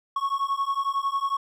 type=beating tone pair; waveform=triangle; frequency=1098 / 1109 Hz; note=C#6 / C#6; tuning=-17 / 0 cents; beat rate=11 Hz; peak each=-25 dBFS; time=0.16-1.37 s; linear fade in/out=5 ms; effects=none

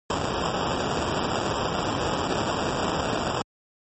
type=noise with sample-and-hold; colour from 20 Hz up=white; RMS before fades=-26 dBFS; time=0.1-3.42 s; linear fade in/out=2 ms; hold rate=2100 Hz; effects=high-pass 60 Hz 12 dB/octave + MP3 32 kbps

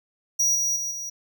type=tone with level steps; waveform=square; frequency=5780 Hz; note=F#8; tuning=41 cents flat; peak=-19 / -22 / -27 / -31 dBFS; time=0.39-1.1 s; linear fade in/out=10 ms; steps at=0.55 / 0.76 / 0.91 s; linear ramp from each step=2 ms; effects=none

